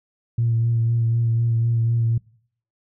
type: tone with vibrato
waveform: sine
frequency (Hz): 115.8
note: A#2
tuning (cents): -11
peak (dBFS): -16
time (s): 0.38-2.18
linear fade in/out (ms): 5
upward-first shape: sine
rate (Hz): 4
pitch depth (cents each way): 22
effects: noise-tail reverb RT60 0.6 s tail -24 dB re dry + tanh soft clip ceiling -12 dBFS